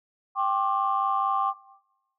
sine chord, G suspended fourth, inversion none, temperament equal with one note detuned, 784 / 1070.3 / 1174.7 Hz, G5 / C6 / D6, 0 / +39 / 0 cents, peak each -26 dBFS, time 0.35-1.54 s, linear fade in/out 50 ms, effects noise-tail reverb RT60 0.9 s tail -18 dB re dry + tanh soft clip ceiling -13 dBFS

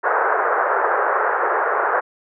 white band-pass noise, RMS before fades -19 dBFS, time 0.03-2.01 s, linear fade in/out 20 ms, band 400 to 1600 Hz, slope 48 dB/octave, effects none

